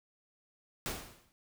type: noise with exponential decay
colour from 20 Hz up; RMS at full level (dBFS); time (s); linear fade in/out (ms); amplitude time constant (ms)
pink; -34; 0.86-1.32; 0; 100
effects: none